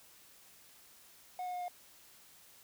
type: tone with pitch steps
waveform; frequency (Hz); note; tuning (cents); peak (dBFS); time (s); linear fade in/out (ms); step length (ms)
triangle; 729 / 723.5 / 718.1 / 712.8; F#5 / F#5 / F5 / F5; -26 / -39 / +48 / +35; -35; 1.39-1.682; 2; 73
effects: white hiss -60 dBFS RMS until 2.63 s